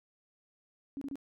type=tone bursts; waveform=sine; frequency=277.2 Hz; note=C#4; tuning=in tune; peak=-36 dBFS; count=3; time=0.97-1.156 s; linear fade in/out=0 ms; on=44 ms; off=27 ms; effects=none